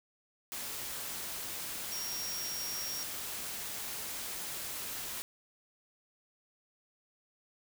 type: tone in noise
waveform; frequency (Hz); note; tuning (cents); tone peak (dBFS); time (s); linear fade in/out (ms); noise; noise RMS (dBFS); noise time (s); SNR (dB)
sine; 5600; F8; +4; -38; 1.92-3.03; 0; white; -40; 0.52-5.22; -1
effects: none

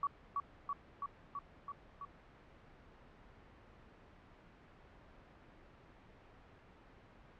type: tone with echo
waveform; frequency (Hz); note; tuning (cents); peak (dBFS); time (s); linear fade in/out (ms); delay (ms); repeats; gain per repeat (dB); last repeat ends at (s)
sine; 1132; C#6; +36; -31; 0.03-0.07; 2; 330; 6; -2; 2.05
effects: pink hiss -60 dBFS RMS until 7.39 s + low-pass 2000 Hz 12 dB/octave

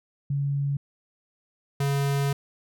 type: tone pair in turn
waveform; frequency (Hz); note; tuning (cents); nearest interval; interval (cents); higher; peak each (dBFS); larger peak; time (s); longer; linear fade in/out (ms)
sine / square; 140.8 / 140.04; C#3 / C#3; +27 / +18; unison; 9; first; -23; neither; 0.3-0.77 / 1.8-2.33; second; 5
effects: none

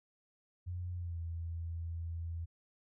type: tone with pitch glide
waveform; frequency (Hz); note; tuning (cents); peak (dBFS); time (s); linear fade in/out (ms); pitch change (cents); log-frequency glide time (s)
sine; 89 to 83.52; F2 to E2; +33 to +23; -37; 0.66-2.46; 20; -110; 0.95-1.19
effects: none

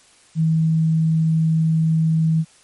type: tone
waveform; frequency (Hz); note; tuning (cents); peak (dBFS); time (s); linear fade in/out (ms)
sine; 160.5; E3; -46; -14; 0.35-2.45; 50
effects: white hiss -52 dBFS RMS until 2.63 s + MP3 48 kbps

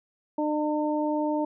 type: harmonic tone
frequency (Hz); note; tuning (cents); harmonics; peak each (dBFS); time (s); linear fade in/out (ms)
301.8; D4; +47; 1 / 2 / 3; -26 / -29 / -31; 0.38-1.45; 5
effects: none

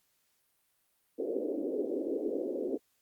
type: band-pass noise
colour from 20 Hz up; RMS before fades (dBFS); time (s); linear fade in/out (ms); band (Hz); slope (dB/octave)
white; -34; 1.18-2.78; 20; 270 to 500; 48
effects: white hiss -74 dBFS RMS until 3.01 s + Opus 48 kbps

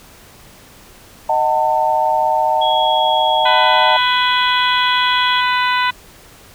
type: chord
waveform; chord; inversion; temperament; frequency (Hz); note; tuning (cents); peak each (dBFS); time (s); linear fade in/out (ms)
sine; D# diminished; none; just; 622.3 / 746.7 / 896; D#5 / F#5 / A5; 0 / +16 / +31; -19 / -18 / -15; 1.29-3.97; 5
type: tone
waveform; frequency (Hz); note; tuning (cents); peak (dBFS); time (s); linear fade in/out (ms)
sine; 3322; G#7; 0; -19; 2.61-5.41; 10
type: harmonic tone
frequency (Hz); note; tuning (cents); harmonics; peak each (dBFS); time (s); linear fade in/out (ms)
498.1; B4; +15; 2 / 3 / 4 / 5 / 6 / 7 / 8; -16 / -20 / -22 / -24 / -26 / -27 / -28; 3.45-5.91; 10
effects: pink hiss -43 dBFS RMS until 6.54 s

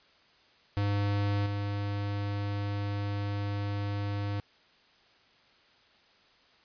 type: tone with level steps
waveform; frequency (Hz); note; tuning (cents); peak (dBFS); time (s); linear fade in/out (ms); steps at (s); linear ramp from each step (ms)
square; 101.6; G#2; -38; -27 / -31; 0.77-4.4; 0; 1.46; 2
effects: white hiss -62 dBFS RMS until 6.64 s + resampled to 11025 Hz

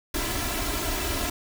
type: noise with comb filter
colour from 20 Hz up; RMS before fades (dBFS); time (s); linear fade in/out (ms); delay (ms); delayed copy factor
pink; -28; 0.14-1.3; 5; 3; +0.8
effects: none

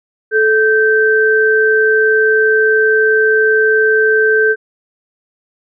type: tone pair together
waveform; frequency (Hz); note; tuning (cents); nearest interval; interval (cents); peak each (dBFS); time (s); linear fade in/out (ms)
sine; 435.3 / 1556.2; A4 / G6; -19 / -13; octave + minor seventh; 2206; -11; 0.31-4.56; 50
effects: none

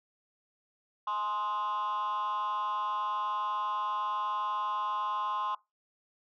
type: tone with frequency modulation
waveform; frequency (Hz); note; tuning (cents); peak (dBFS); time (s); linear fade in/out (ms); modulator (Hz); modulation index
sine; 1046.5; C6; 0; -27; 1.07-5.55; 5; 205; 0.79
effects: noise-tail reverb RT60 0.2 s tail -21 dB re dry + tanh soft clip ceiling -29 dBFS

